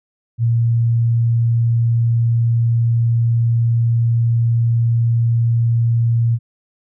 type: tone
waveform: sine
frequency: 116.54 Hz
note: A#2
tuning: in tune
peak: -12 dBFS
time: 0.38-6.39 s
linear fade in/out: 50 ms
effects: none